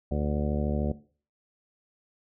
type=harmonic tone; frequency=73.42 Hz; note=D2; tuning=in tune; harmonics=1 / 2 / 3 / 4 / 5 / 6 / 7 / 8 / 10; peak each=-29 / -32 / -32 / -39 / -37 / -39 / -39 / -36 / -43 dBFS; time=0.11-0.92 s; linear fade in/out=5 ms; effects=noise-tail reverb RT60 0.4 s tail -17 dB re dry